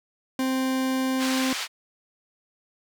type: tone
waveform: 40% pulse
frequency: 261.6 Hz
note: C4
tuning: in tune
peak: -22 dBFS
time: 0.39-1.53 s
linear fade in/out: 2 ms
type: band-pass noise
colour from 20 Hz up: white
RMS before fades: -31 dBFS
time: 1.18-1.68 s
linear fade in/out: 50 ms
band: 1000 to 4600 Hz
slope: 12 dB/octave
effects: none